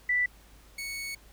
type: tone pair in turn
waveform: sine / sawtooth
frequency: 1975.5 / 2217 Hz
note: B6 / C#7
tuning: 0 / 0 cents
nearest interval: major second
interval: 200 cents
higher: second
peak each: -23 / -31 dBFS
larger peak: first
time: 0.09-0.26 / 0.78-1.15 s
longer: second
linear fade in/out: 5 ms
effects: added 52 Hz sine -55 dBFS peak until 1.32 s + pink hiss -58 dBFS RMS until 1.32 s